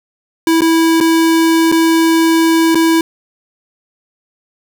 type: tone with dropouts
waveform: square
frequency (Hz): 327.5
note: E4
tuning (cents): -11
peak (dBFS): -9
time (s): 0.47-3.01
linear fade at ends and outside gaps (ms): 2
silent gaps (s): 0.608-0.618 / 1.003-1.009 / 1.717-1.723 / 2.747-2.754
effects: none